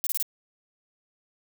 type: noise bursts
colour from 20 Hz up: violet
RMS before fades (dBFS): -27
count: 4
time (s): 0.04-0.226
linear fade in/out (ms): 0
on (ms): 27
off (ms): 26
effects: none